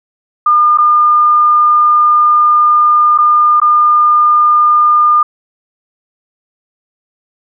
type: tone with dropouts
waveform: sine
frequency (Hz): 1209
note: D6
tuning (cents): +50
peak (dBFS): -5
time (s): 0.46-5.23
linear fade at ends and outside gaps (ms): 5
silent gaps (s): 0.775-0.784 / 3.178-3.185 / 3.601-3.616
effects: none